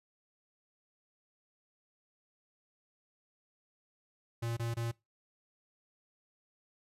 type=tone bursts; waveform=square; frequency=116.54 Hz; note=A#2; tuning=in tune; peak=-34 dBFS; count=3; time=4.42-4.916 s; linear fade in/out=10 ms; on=150 ms; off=23 ms; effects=noise-tail reverb RT60 0.2 s tail -21 dB re dry + resampled to 32000 Hz